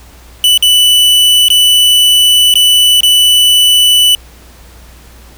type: tone with dropouts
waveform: 45% pulse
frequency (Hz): 2977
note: F#7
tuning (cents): +10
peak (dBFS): -4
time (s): 0.44-4.15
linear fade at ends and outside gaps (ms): 1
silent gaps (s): 0.576-0.625 / 1.484-1.502 / 2.54-2.555 / 3.006-3.032
effects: added 60 Hz sine -36 dBFS peak until 5.37 s + pink hiss -40 dBFS RMS until 5.37 s